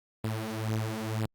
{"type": "beating tone pair", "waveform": "sawtooth", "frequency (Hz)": [109, 111], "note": ["A2", "A2"], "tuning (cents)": [-16, 16], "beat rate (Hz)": 2, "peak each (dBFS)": -29, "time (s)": [0.24, 1.26], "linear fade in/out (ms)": 5, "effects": ["Opus 32 kbps"]}